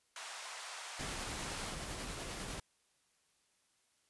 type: band-pass noise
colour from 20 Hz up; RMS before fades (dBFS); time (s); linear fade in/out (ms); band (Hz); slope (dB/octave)
pink; -47; 0.16-1.7; 2; 720 to 10000; 24
type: noise with tremolo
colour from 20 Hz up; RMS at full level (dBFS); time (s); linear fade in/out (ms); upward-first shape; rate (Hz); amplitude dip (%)
pink; -42; 0.99-2.6; 5; sine; 10; 25
effects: white hiss -75 dBFS RMS until 4.09 s + resampled to 24000 Hz